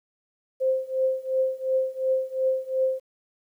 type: tone with tremolo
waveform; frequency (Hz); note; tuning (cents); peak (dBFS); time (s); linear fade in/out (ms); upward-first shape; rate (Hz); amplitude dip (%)
sine; 523.3; C5; 0; -18; 0.6-3; 20; triangle; 2.8; 95
effects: 10-bit